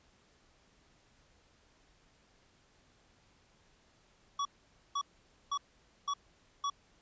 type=tone bursts; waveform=square; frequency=1131 Hz; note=C#6; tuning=34 cents sharp; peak=-32 dBFS; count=5; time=4.39-6.7 s; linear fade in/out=5 ms; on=62 ms; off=500 ms; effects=pink hiss -67 dBFS RMS until 7.01 s + resampled to 16000 Hz